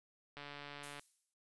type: click train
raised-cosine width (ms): 0.3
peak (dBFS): -32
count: 91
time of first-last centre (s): 0.37-0.995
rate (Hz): 144
type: noise with exponential decay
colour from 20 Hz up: violet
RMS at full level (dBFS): -45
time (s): 0.83-1.34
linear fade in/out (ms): 5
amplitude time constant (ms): 110
effects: resampled to 24000 Hz